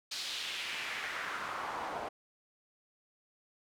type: noise with band-pass filter sweep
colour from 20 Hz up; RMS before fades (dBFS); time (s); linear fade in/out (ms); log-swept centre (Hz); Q
pink; -39; 0.11-2.09; 10; 4400 to 750; 2
effects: none